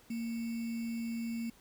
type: tone with sample-and-hold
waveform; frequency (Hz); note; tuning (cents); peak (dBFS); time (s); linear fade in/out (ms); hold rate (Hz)
sine; 230.6; A#3; -19; -34; 0.1-1.5; 5; 2450
effects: pink hiss -62 dBFS RMS until 1.6 s